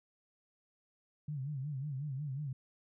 sine tone with vibrato, 140.5 Hz, C#3, 24 cents sharp, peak -36 dBFS, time 1.28-2.53 s, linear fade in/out 5 ms, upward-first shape sine, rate 5.5 Hz, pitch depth 140 cents each way, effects none

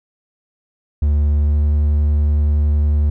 triangle tone with pitch glide, 73.42 to 74.1 Hz, D2 to D2, 0 to +16 cents, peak -10 dBFS, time 1.02-3.1 s, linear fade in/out 5 ms, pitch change +16 cents, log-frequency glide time 1.38-1.6 s, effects none

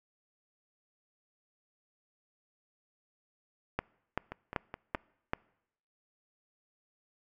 two click trains, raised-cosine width 0.5 ms, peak -24 / -15 dBFS, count 4 / 5, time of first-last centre 4.32-4.952 / 3.79-5.334 s, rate 4.75 / 2.59 Hz, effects noise-tail reverb RT60 0.8 s tail -25 dB re dry

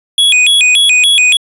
square tone with vibrato, 2889 Hz, F#7, 42 cents flat, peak -6 dBFS, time 0.18-1.37 s, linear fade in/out 2 ms, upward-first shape square, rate 3.5 Hz, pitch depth 260 cents each way, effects resampled to 24000 Hz

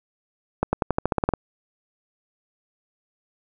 accelerating click train, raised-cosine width 1 ms, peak -6 dBFS, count 11, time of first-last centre 0.63-1.337 s, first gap 100 ms, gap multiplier 0.92, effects none

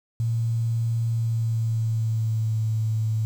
sine tone with pitch glide, 114.9 to 110.16 Hz, A#2 to A2, -25 to +3 cents, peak -21 dBFS, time 0.2-3.25 s, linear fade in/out 0 ms, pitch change -72 cents, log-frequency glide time 1.07-2.59 s, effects 8-bit

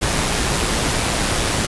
pink noise with amplitude modulation, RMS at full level -18 dBFS, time 0.01-1.67 s, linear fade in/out 20 ms, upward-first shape sine, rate 112 Hz, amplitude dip 30%, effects resampled to 24000 Hz

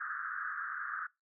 white band-pass noise, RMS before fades -39 dBFS, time 0-1.07 s, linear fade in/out 10 ms, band 1200 to 1700 Hz, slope 96 dB/octave, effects noise-tail reverb RT60 0.2 s tail -22 dB re dry

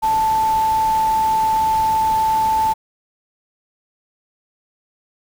sine tone in noise, 880 Hz, A5, in tune, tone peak -14 dBFS, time 0.02-2.74 s, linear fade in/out 20 ms, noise pink, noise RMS -32 dBFS, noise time 0.02-2.74 s, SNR +15 dB, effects none

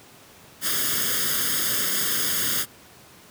white noise with comb filter, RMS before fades -24 dBFS, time 0.61-2.66 s, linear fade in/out 50 ms, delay 0.6 ms, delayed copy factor +0.85, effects pink hiss -49 dBFS RMS until 3.3 s + high-pass 100 Hz 12 dB/octave

